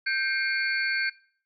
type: tone cluster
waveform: sine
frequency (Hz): 1570 / 2149 / 2385 / 4449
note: G6 / C7 / D7 / C#8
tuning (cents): +2 / +46 / +26 / +5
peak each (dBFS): -26 / -31 / -34 / -33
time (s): 0.06-1.1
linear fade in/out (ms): 10
effects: noise-tail reverb RT60 0.5 s tail -21 dB re dry